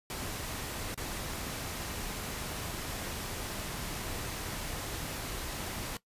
pink noise with dropouts, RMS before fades -38 dBFS, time 0.1-5.97 s, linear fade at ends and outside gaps 1 ms, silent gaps 0.944-0.976 s, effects noise-tail reverb RT60 0.1 s tail -18 dB re dry + resampled to 32000 Hz

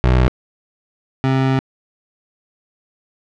25% pulse tone pair in turn, 62.8 / 132.75 Hz, B1 / C3, +30 / +25 cents, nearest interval octave + minor second, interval 1295 cents, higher second, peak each -7 / -10 dBFS, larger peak first, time 0.04-0.28 / 1.24-1.59 s, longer second, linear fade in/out 0 ms, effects low-pass 3000 Hz 12 dB/octave

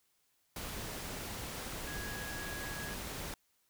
sine tone in noise, 1661.2 Hz, G#6, in tune, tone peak -44 dBFS, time 1.87-2.94 s, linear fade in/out 2 ms, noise pink, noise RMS -42 dBFS, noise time 0.56-3.34 s, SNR -5 dB, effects white hiss -75 dBFS RMS until 3.69 s

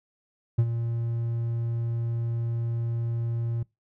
triangle tone with ADSR envelope, 116.54 Hz, A#2, in tune, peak -14 dBFS, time 0.58-3.63 s, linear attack 10 ms, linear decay 56 ms, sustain -10 dB, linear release 5 ms, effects noise-tail reverb RT60 0.2 s tail -23 dB re dry

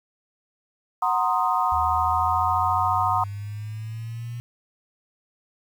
sine chord, C half-diminished seventh, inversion second, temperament equal, 740 / 932.3 / 1046.5 / 1244.5 Hz, Gb5 / Bb5 / C6 / Eb6, 0 / 0 / 0 / 0 cents, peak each -25 dBFS, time 1.02-3.24 s, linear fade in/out 5 ms
sine exponential sweep, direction up, 77.78 to 120.3 Hz, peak -30 dBFS, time 1.72-4.4 s, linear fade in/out 0 ms
effects 8-bit

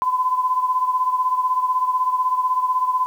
sine beating tone pair, 1012 / 1028 Hz, B5 / C6, +42 / -31 cents, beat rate 16 Hz, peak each -18 / -24 dBFS, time 0.02-3.06 s, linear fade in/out 0 ms, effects 8-bit

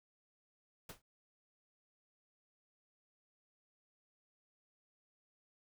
pink noise with exponential decay, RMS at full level -43 dBFS, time 0.89-1.02 s, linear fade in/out 5 ms, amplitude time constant 27 ms, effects none

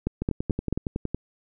two click trains, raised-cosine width 3 ms, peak -14 / -11 dBFS, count 11 / 4, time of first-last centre 0.22-1.146 / 0.07-0.726 s, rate 10.8 / 4.57 Hz, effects none

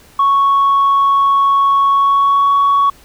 sine tone with pitch glide, 1108.7 to 1119.6 Hz, C#6 to C#6, 0 to +17 cents, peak -7 dBFS, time 0.19-2.9 s, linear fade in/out 5 ms, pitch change +17 cents, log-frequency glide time 1.89-2.52 s, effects tanh soft clip ceiling -6 dBFS + pink hiss -45 dBFS RMS until 3.04 s

